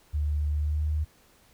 sine tone with pitch glide, 74.3 to 76.39 Hz, D2 to D#2, +21 to -31 cents, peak -24 dBFS, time 0.13-1.05 s, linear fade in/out 20 ms, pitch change +48 cents, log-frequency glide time 0.52-0.88 s, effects pink hiss -60 dBFS RMS until 1.53 s

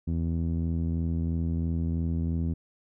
sawtooth tone with low-pass filter, 83 Hz, E2, 12 cents sharp, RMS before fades -28 dBFS, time 0.07-2.54 s, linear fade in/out 10 ms, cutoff 230 Hz, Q 1.8, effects none

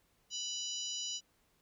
harmonic tone with a mistuned harmonic, 987.8 Hz, B5, in tune, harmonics 3 / 4 / 5 / 6 / 7, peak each -41 / -45 / -46 / -43 / -44 dBFS, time 0.3-1.21 s, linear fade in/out 50 ms, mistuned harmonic 6, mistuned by -33 cents, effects pink hiss -73 dBFS RMS until 1.61 s

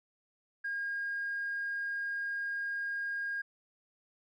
triangle tone with tanh clipping, 1623 Hz, G#6, 40 cents flat, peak -33 dBFS, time 0.64-3.42 s, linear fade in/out 10 ms, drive 4 dB, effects none

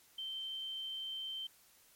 sine tone, 3114 Hz, G7, 12 cents flat, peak -39 dBFS, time 0.18-1.47 s, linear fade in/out 5 ms, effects white hiss -65 dBFS RMS until 1.95 s + MP3 64 kbps

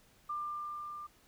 sine tone with level ramp, 1193 Hz, D6, 27 cents sharp, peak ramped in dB -34 to -42 dBFS, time 0.29-1.07 s, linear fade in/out 10 ms, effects pink hiss -65 dBFS RMS until 1.27 s

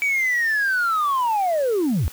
sine linear sweep, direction down, 2300 to 57.1 Hz, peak -16 dBFS, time 0.02-2.08 s, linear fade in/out 0 ms, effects tanh soft clip ceiling -16 dBFS + white hiss -42 dBFS RMS until 2.12 s

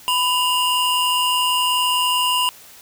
square tone pair together, 998 / 2823 Hz, B5 / F7, +18 / +18 cents, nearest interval octave + tritone, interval 1800 cents, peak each -20 dBFS, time 0.08-2.49 s, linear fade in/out 0 ms, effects white hiss -44 dBFS RMS until 2.81 s

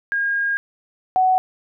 sine tone pair in turn, 1624 / 746.3 Hz, G#6 / F#5, -39 / +15 cents, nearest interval octave + minor second, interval 1346 cents, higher first, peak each -18 / -13 dBFS, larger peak second, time 0.12-0.57 / 1.16-1.38 s, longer first, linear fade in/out 0 ms, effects none

